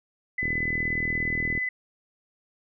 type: tone with tremolo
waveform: sine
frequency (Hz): 2009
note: B6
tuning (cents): +29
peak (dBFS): -24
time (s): 0.38-1.69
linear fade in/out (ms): 5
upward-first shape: sine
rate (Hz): 17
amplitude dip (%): 25
type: click train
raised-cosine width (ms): 3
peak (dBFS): -20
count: 47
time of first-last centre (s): 0.43-1.577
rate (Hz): 40.1
effects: none

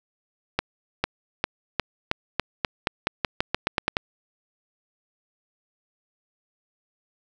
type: accelerating click train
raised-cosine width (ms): 0.3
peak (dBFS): -5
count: 16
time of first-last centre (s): 0.59-3.969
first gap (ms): 450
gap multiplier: 0.89
effects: none

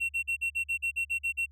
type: tone bursts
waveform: triangle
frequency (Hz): 2723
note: F7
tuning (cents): -44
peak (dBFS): -25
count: 11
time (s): 0-1.462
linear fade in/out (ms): 20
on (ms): 92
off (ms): 45
effects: added 72 Hz sine -52 dBFS peak until 1.51 s

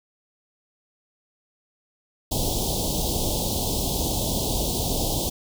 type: band-stop noise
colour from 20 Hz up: pink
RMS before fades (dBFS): -25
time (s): 2.31-5.3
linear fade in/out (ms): 10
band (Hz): 870 to 3200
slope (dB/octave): 48
effects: none

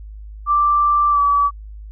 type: tone with pitch glide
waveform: sine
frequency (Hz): 1174.7 to 1146.5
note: D6 to D6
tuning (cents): 0 to -42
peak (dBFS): -12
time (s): 0.46-1.51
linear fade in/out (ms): 50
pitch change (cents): -42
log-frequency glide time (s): 1.1-1.2
effects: added 52 Hz sine -32 dBFS peak until 1.91 s

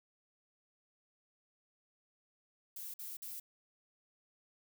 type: noise bursts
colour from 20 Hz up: violet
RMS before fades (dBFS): -45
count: 3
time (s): 2.76-3.4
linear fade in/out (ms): 5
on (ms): 180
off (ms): 50
effects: none

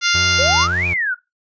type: harmonic tone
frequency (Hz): 698.5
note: F5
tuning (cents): 0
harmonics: 2 / 3 / 4 / 5 / 6 / 7 / 8 / 9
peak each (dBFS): -19 / -21 / -22 / -23 / -24 / -24 / -25 / -26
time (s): 0.01-0.68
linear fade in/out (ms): 50
type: tone with vibrato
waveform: 35% pulse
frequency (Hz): 86.3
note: F2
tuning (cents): -20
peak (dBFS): -21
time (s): 0.14-0.94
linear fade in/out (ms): 10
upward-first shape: sine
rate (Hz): 1.9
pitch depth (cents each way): 75
type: exponential two-way sweep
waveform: sine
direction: up then down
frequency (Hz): 480.3 to 2500 to 1399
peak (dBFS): -17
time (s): 0.38-1.15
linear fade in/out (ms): 20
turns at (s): 0.87
effects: noise-tail reverb RT60 0.2 s tail -19 dB re dry + resampled to 16000 Hz

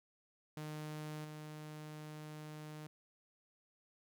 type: tone with level steps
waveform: sawtooth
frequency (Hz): 152.8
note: D#3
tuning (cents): -31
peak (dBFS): -39 / -43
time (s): 0.57-2.87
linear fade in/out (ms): 2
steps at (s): 1.24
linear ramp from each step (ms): 10
effects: 13-bit

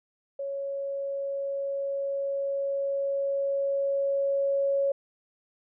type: tone with level ramp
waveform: sine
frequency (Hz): 554.4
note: C#5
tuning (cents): 0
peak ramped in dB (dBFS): -30 to -22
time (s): 0.39-4.92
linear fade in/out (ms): 5
effects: none

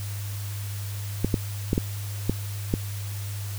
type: clicks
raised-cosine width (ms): 3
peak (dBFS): -8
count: 6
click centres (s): 1.246 / 1.342 / 1.731 / 1.779 / 2.296 / 2.739
effects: added 101 Hz sine -30 dBFS peak until 3.58 s + white hiss -41 dBFS RMS until 3.58 s

